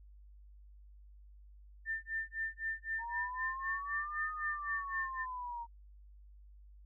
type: tone with tremolo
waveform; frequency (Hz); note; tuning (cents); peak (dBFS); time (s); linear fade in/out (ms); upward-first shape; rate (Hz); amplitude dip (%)
sine; 1792; A6; +31; -33; 1.85-5.26; 50; sine; 3.9; 100
type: linear two-way sweep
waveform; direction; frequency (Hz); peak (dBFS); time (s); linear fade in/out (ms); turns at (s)
sine; up then down; 916 to 1248 to 926; -39; 2.98-5.67; 50; 4.3
effects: added 50 Hz sine -54 dBFS peak until 6.85 s